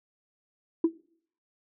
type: tone with exponential decay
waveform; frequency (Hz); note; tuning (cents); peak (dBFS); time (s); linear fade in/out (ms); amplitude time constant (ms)
sine; 329.6; E4; 0; -14; 0.84-0.93; 5; 19
effects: noise-tail reverb RT60 0.6 s tail -23 dB re dry + tanh soft clip ceiling -15 dBFS